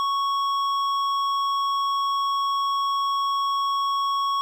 sine tone with hard clipping, 1108.7 Hz, C#6, in tune, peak -23 dBFS, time 0-4.41 s, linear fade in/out 0 ms, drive 9 dB, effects none

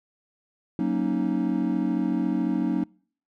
triangle chord, D# minor seventh, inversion first, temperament equal, 185 / 233.1 / 277.2 / 311.1 Hz, F#3 / A#3 / C#4 / D#4, 0 / 0 / 0 / 0 cents, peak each -26 dBFS, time 0.79-2.84 s, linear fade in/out 2 ms, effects noise-tail reverb RT60 0.5 s tail -26 dB re dry

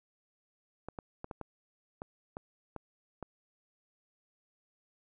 clicks, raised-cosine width 1 ms, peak -26 dBFS, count 9, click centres 0.886 / 0.988 / 1.244 / 1.312 / 1.413 / 2.019 / 2.369 / 2.763 / 3.227 s, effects none

